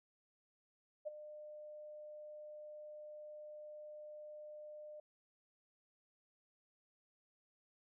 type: tone with ADSR envelope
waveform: sine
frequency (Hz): 603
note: D5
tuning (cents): +46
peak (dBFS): -37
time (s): 1.05-5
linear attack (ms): 24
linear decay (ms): 17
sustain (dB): -12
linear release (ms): 4
effects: none